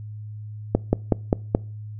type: slowing click train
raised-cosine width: 2 ms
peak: -3 dBFS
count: 5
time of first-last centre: 0.75-1.549 s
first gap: 180 ms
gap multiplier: 1.07
effects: noise-tail reverb RT60 0.4 s tail -24 dB re dry + added 106 Hz sine -33 dBFS peak until 1.99 s